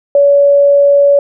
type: tone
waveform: sine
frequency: 567 Hz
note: C#5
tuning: 39 cents sharp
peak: -4 dBFS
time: 0.15-1.19 s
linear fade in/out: 2 ms
effects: none

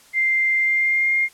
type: tone with pitch glide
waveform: sine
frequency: 2093 to 2122 Hz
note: C7 to C7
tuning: 0 to +24 cents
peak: -16 dBFS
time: 0.13-1.29 s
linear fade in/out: 50 ms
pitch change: +24 cents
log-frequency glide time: 0.58-1.12 s
effects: white hiss -51 dBFS RMS until 1.33 s + low-pass 11000 Hz 12 dB/octave

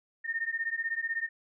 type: beating tone pair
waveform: sine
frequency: 1819 / 1835 Hz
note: A#6 / A#6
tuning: -43 / -28 cents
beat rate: 16 Hz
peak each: -33 / -33 dBFS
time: 0.24-1.29 s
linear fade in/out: 20 ms
effects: none

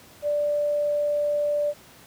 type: tone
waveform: sine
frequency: 587.3 Hz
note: D5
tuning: in tune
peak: -21 dBFS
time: 0.22-1.74 s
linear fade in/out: 50 ms
effects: pink hiss -50 dBFS RMS until 2.06 s + high-pass 80 Hz 12 dB/octave

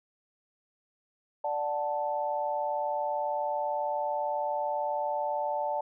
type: chord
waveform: sine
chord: D major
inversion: none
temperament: equal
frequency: 587.3 / 740 / 880 Hz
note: D5 / F#5 / A5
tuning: 0 / 0 / 0 cents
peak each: -32 / -35 / -31 dBFS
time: 1.44-5.81 s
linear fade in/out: 5 ms
effects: none

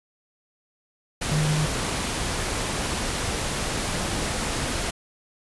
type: tone in noise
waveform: sine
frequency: 152.5 Hz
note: D#3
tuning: 34 cents flat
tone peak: -21 dBFS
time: 1.31-1.66 s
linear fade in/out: 10 ms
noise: pink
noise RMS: -27 dBFS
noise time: 1.21-4.91 s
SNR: +3 dB
effects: resampled to 24000 Hz

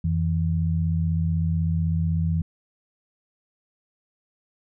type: tone pair together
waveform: sine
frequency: 87.3 / 163.33 Hz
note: F2 / E3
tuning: 0 / -16 cents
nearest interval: major seventh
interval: 1084 cents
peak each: -23 dBFS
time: 0.04-2.42 s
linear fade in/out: 5 ms
effects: none

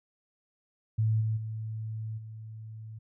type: tone with level steps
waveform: sine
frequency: 110 Hz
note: A2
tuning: in tune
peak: -23 / -26 / -33 / -40 dBFS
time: 0.98-2.99 s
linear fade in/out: 10 ms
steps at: 1.2 / 1.36 / 2.17 s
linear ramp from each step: 20 ms
effects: none

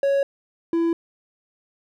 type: tone pair in turn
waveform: triangle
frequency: 555 / 334.1 Hz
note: C#5 / E4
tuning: +2 / +23 cents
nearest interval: major sixth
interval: 879 cents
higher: first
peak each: -15 / -16 dBFS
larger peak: first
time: 0.03-0.23 / 0.73-0.93 s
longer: neither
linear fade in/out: 2 ms
effects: none

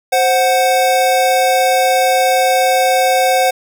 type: tone pair together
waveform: square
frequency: 523.3 / 740 Hz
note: C5 / F#5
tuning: 0 / 0 cents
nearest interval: tritone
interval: 600 cents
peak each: -15 / -13 dBFS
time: 0.12-3.51 s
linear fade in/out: 10 ms
effects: none

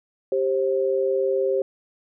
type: tone pair together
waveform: sine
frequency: 392 / 531.2 Hz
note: G4 / C5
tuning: 0 / +26 cents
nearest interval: perfect fourth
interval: 526 cents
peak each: -22 dBFS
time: 0.32-1.62 s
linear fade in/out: 2 ms
effects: none

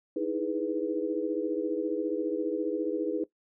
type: chord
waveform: sine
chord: E major seventh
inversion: third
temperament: equal with one note detuned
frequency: 311.1 / 325.8 / 415.3 / 493.9 Hz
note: D#4 / E4 / G#4 / B4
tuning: 0 / -20 / 0 / 0 cents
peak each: -33 dBFS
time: 0.16-3.24 s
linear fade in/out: 5 ms
effects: noise-tail reverb RT60 0.1 s tail -17 dB re dry

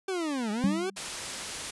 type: linear two-way sweep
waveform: 40% pulse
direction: down then up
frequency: 392 to 202.5 to 392 Hz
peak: -28 dBFS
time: 0.08-0.9 s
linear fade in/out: 5 ms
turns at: 0.51 s
type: tone with exponential decay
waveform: sine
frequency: 196 Hz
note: G3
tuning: in tune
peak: -19 dBFS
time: 0.64-1.01 s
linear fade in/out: 0 ms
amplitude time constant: 79 ms
type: low-pass noise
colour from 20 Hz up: white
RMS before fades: -38 dBFS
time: 0.96-1.71 s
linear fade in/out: 10 ms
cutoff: 9600 Hz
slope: 12 dB/octave
effects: resampled to 24000 Hz

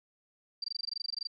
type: tone bursts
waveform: sine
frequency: 4699 Hz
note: D8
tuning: in tune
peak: -32 dBFS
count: 16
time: 0.62-1.272 s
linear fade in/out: 5 ms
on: 22 ms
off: 20 ms
effects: none

